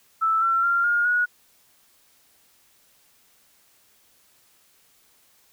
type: tone with pitch steps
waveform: sine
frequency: 1318.5 / 1351.7 / 1385.7 / 1420.5 / 1456.2 Hz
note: E6 / E6 / F6 / F6 / F#6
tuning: 0 / +43 / -14 / +29 / -28 cents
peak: -18 dBFS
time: 0.21-1.26 s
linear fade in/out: 20 ms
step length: 210 ms
effects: white hiss -60 dBFS RMS until 5.52 s